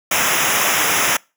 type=noise with comb filter; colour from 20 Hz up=pink; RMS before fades=-17 dBFS; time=0.11-1.17 s; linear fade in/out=5 ms; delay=0.23 ms; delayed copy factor=-0.9; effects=noise-tail reverb RT60 0.3 s tail -26 dB re dry + high-pass 100 Hz 12 dB/octave